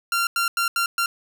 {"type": "tone bursts at uneven times", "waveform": "sawtooth", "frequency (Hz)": 1380, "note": "F6", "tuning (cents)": -21, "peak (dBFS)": -16, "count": 5, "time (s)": [[0.12, 0.27], [0.36, 0.48], [0.57, 0.68], [0.76, 0.86], [0.98, 1.06]], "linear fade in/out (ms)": 2, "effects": []}